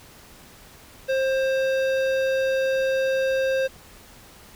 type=tone with hard clipping; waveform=sine; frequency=530 Hz; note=C5; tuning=22 cents sharp; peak=-22 dBFS; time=1.08-3.68 s; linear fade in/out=20 ms; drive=14 dB; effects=pink hiss -48 dBFS RMS until 4.55 s